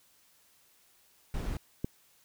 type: noise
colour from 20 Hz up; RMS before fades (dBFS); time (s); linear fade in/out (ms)
brown; -34; 1.34-1.57; 2
type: click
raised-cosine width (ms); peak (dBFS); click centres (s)
3; -18; 1.845
effects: white hiss -65 dBFS RMS until 2.24 s